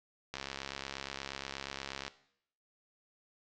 click train, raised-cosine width 0.2 ms, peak -21 dBFS, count 120, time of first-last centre 0.34-2.08 s, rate 68.4 Hz, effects noise-tail reverb RT60 0.7 s tail -17 dB re dry + low-pass 7000 Hz 12 dB/octave

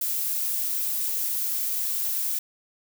violet noise with high-pass filter sweep, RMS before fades -27 dBFS, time 0.01-2.39 s, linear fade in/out 5 ms, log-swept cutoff 390 to 670 Hz, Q 3, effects none

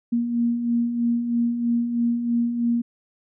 sine beating tone pair, 233.6 / 236.7 Hz, A#3 / A#3, +4 / +27 cents, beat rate 3.1 Hz, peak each -29 / -20 dBFS, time 0.12-2.82 s, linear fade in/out 10 ms, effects none

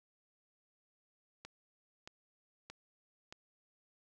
click train, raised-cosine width 0.2 ms, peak -30 dBFS, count 4, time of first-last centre 1.45-3.325 s, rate 1.6 Hz, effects none

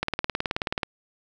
click train, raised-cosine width 0.3 ms, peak -9 dBFS, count 16, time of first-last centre 0.03-0.832 s, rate 18.7 Hz, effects none

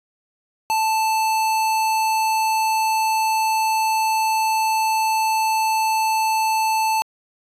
square tone, 880 Hz, A5, in tune, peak -18 dBFS, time 0.7-7.02 s, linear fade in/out 0 ms, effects resampled to 32000 Hz

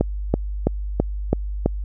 click train, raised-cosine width 2 ms, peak -3 dBFS, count 6, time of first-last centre 0.01-1.66 s, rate 3.03 Hz, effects added 50 Hz sine -24 dBFS peak until 1.84 s

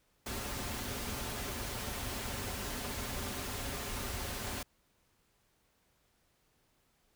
pink noise with comb filter, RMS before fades -39 dBFS, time 0.26-4.63 s, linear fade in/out 5 ms, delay 6.2 ms, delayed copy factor -0.5, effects pink hiss -73 dBFS RMS until 7.15 s

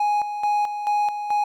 triangle tone with tremolo, 830.6 Hz, G#5, in tune, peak -16 dBFS, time 0-1.44 s, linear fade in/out 5 ms, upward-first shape square, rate 2.3 Hz, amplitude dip 60%, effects none

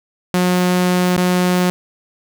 sawtooth tone with dropouts, 180.4 Hz, F#3, 44 cents flat, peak -9 dBFS, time 0.34-1.7 s, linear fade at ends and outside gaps 0 ms, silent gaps 1.166-1.177 s, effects none

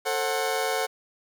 sawtooth chord, F# diminished, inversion first, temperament just, 444 / 532.8 / 740 Hz, A4 / C5 / F#5, +16 / +31 / 0 cents, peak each -25 / -26 / -25 dBFS, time 0.05-0.87 s, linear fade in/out 20 ms, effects none

